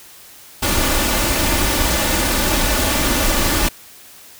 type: noise with comb filter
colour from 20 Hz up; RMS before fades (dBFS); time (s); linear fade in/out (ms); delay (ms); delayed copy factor
pink; -17; 0.62-3.69; 10; 3.4; +0.55
effects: white hiss -42 dBFS RMS until 4.39 s